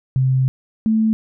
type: tone pair in turn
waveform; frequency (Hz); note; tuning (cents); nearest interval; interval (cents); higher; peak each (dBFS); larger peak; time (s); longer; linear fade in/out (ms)
sine; 130.9 / 220.1; C3 / A3; +1 / +1; major sixth; 900; second; -13; neither; 0.16-0.48 / 0.86-1.13; first; 0
effects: none